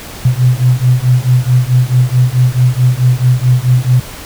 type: beating tone pair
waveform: sine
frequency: 123.47 / 128.07 Hz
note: B2 / C3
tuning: 0 / -37 cents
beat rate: 4.6 Hz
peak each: -10 dBFS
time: 0.25-4 s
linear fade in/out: 5 ms
effects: pink hiss -29 dBFS RMS until 4.25 s